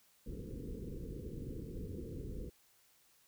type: low-pass noise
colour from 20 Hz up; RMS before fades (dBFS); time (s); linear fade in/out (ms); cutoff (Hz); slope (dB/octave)
pink; -44; 0.26-2.5; 10; 500; 96
effects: white hiss -69 dBFS RMS until 3.27 s